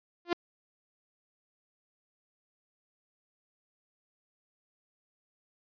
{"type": "tone with exponential growth", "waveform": "sawtooth", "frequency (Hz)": 347, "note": "F4", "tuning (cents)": -11, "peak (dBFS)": -18, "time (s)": [0.25, 0.33], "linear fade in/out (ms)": 2, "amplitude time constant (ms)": 16, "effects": ["resampled to 11025 Hz"]}